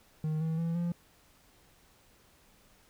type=tone with pitch steps; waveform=triangle; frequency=155.56 / 160.95 / 166.53 / 172.31 Hz; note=D#3 / E3 / E3 / F3; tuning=0 / -41 / +18 / -23 cents; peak=-27 dBFS; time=0.24-0.92 s; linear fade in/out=2 ms; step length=170 ms; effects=pink hiss -63 dBFS RMS until 2.89 s